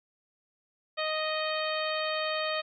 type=harmonic tone; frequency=622.3 Hz; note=D#5; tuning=in tune; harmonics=1 / 2 / 3 / 4 / 5 / 6 / 7; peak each=-32 / -35 / -37 / -38 / -39 / -40 / -40 dBFS; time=0.97-2.62 s; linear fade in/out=20 ms; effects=none